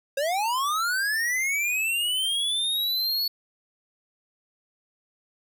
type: linear sweep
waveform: square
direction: up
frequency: 530 to 4435 Hz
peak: -24 dBFS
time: 0.17-3.28 s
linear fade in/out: 5 ms
effects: none